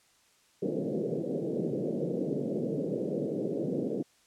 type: band-pass noise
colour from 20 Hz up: white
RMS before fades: -32 dBFS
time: 0.62-4.03 s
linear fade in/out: 10 ms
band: 140 to 520 Hz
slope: 48 dB/octave
effects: white hiss -65 dBFS RMS until 4.26 s + low-pass 9000 Hz 12 dB/octave